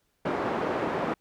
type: band-pass noise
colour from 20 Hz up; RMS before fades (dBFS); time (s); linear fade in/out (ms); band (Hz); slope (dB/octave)
pink; -29; 0.25-1.14; 5; 250 to 1200; 12
effects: pink hiss -73 dBFS RMS until 1.2 s